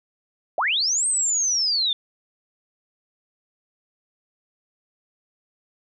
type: linear two-way sweep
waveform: sine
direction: up then down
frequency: 554.4 to 8460 to 3498 Hz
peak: -19 dBFS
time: 0.58-1.93 s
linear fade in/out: 2 ms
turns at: 1.07 s
effects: none